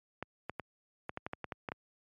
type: clicks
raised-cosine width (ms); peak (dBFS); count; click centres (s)
0.5; -22; 11; 0.226 / 0.496 / 0.597 / 1.094 / 1.174 / 1.265 / 1.334 / 1.443 / 1.522 / 1.688 / 1.719
effects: high-pass 80 Hz 12 dB/octave + MP3 96 kbps